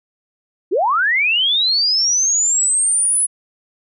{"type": "linear sweep", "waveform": "sine", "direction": "up", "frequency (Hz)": [305.4, 10320], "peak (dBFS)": -13, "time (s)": [0.71, 3.27], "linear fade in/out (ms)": 20, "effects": []}